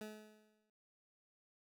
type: tone with exponential decay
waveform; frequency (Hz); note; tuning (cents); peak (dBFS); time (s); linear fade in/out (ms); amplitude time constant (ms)
20% pulse; 214.2; A3; -46; -39; 0.01-0.7; 2; 150
effects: none